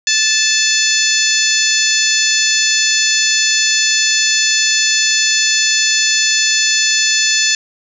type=harmonic tone with a mistuned harmonic; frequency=875 Hz; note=A5; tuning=10 cents flat; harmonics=2 / 3 / 4 / 5 / 6 / 7 / 8; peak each=-19 / -19 / -19 / -19 / -19 / -19 / -19 dBFS; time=0.07-7.55 s; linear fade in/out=2 ms; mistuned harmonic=6; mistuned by=-21 cents; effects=none